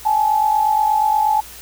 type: tone pair together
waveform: sine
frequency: 814.6 / 863 Hz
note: G#5 / A5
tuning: -34 / -34 cents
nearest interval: minor second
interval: 100 cents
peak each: -20 / -14 dBFS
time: 0.05-1.41 s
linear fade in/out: 10 ms
effects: added 60 Hz sine -45 dBFS peak until 1.61 s + white hiss -38 dBFS RMS until 1.61 s